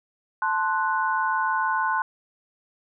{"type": "chord", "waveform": "sine", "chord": "F# diminished", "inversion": "first", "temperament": "equal", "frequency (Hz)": [880, 1046.5, 1480], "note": ["A5", "C6", "F#6"], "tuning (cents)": [0, 0, 0], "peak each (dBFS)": [-26, -25, -26], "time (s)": [0.42, 2.02], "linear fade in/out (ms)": 2, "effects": []}